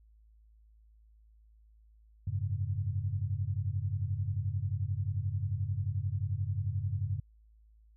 sine chord, F# suspended second, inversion none, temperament equal, 92.5 / 103.83 / 138.59 Hz, F#2 / G#2 / C#3, 0 / 0 / 0 cents, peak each -34 / -33 / -39 dBFS, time 2.27-7.2 s, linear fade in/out 5 ms, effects added 54 Hz sine -58 dBFS peak until 7.96 s

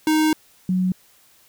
square / sine tone pair in turn, 311.1 / 184.29 Hz, D#4 / F#3, 0 / -7 cents, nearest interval major sixth, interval 907 cents, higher first, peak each -16 / -17 dBFS, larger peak first, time 0.07-0.33 / 0.69-0.92 s, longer first, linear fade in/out 2 ms, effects white hiss -55 dBFS RMS until 1.48 s

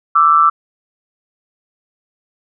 sine tone pair together, 1170 / 1327 Hz, D6 / E6, -7 / +11 cents, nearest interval major second, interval 218 cents, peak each -10 dBFS, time 0.15-0.5 s, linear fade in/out 10 ms, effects none

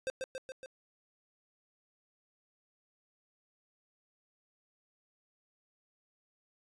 square tone with echo, 523.3 Hz, C5, in tune, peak -33 dBFS, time 0.07-0.1 s, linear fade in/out 0 ms, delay 140 ms, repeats 4, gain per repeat -3 dB, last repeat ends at 0.66 s, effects resampled to 22050 Hz

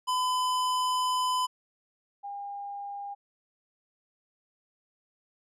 square / sine tone pair in turn, 1009 / 806 Hz, B5 / G5, +37 / +48 cents, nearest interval major third, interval 389 cents, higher first, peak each -26 / -35 dBFS, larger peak first, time 0.07-1.47 / 2.23-3.15 s, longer first, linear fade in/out 20 ms, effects low-pass 11000 Hz 12 dB/octave

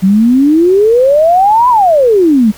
sine exponential two-way sweep, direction up then down, 183.2 to 1019 to 200.4 Hz, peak -4 dBFS, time 0.02-2.52 s, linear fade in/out 20 ms, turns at 1.69 s, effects pink hiss -35 dBFS RMS until 2.57 s

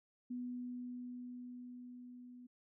sine tone with level ramp, 246.9 Hz, B3, in tune, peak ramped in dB -39 to -52 dBFS, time 0.3-2.47 s, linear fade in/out 10 ms, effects none

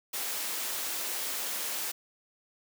white high-pass noise, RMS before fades -34 dBFS, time 0.13-1.92 s, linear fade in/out 10 ms, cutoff 300 Hz, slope 12 dB/octave, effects none

